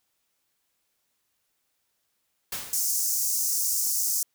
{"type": "noise with exponential decay", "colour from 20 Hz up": "white", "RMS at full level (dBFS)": -30, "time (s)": [2.52, 3.08], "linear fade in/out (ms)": 5, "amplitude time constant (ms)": 120}
{"type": "high-pass noise", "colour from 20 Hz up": "pink", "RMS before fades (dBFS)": -26, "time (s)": [2.73, 4.23], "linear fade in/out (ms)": 2, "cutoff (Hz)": 5500, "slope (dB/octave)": 48}
{"effects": ["white hiss -75 dBFS RMS until 4.34 s"]}